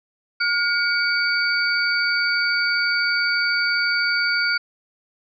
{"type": "tone cluster", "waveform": "sine", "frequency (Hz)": [1428, 2256, 4583], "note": ["F6", "C#7", "D8"], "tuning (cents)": [38, 30, -43], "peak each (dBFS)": [-20, -25, -24], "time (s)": [0.4, 4.58], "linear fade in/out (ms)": 10, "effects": []}